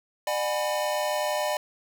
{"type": "chord", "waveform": "square", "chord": "G# half-diminished seventh", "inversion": "second", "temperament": "equal with one note detuned", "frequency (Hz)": [602.1, 740, 830.6, 987.8], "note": ["D5", "F#5", "G#5", "B5"], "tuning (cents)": [43, 0, 0, 0], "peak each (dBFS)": [-28, -34, -34, -34], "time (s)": [0.27, 1.57], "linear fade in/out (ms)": 2, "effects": []}